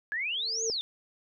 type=exponential two-way sweep; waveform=sine; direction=up then down; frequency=1650 to 6800 to 3481 Hz; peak=-29 dBFS; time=0.12-0.81 s; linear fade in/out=0 ms; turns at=0.64 s
type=tone with exponential growth; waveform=sine; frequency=450 Hz; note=A4; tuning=39 cents sharp; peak=-28 dBFS; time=0.3-0.7 s; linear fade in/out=0 ms; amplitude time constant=85 ms
effects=none